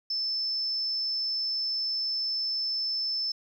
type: tone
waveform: sine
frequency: 5274 Hz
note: E8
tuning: in tune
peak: -27 dBFS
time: 0.1-3.32 s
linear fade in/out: 5 ms
effects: 10-bit